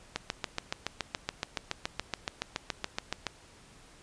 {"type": "click train", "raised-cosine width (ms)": 0.2, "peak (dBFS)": -13, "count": 23, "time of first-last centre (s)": [0.16, 3.267], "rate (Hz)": 7.08, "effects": ["pink hiss -56 dBFS RMS until 4.02 s", "resampled to 22050 Hz"]}